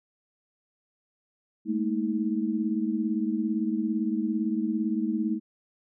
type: tone cluster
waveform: sine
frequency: 211 / 228.7 / 318.2 Hz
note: G#3 / A#3 / D#4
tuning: +28 / -33 / +39 cents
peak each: -29 dBFS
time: 1.65-5.4 s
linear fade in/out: 50 ms
effects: none